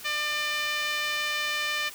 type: tone with band-pass filter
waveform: 5% pulse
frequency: 598 Hz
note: D5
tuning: 31 cents sharp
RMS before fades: -29 dBFS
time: 0.04-1.9 s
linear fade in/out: 20 ms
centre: 2000 Hz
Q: 1.3
effects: white hiss -44 dBFS RMS until 1.94 s